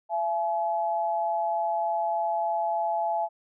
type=tone pair together; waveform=sine; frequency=675 / 851.7 Hz; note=E5 / G#5; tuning=+41 / +43 cents; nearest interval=major third; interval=402 cents; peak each=-27 dBFS; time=0.09-3.29 s; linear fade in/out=50 ms; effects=none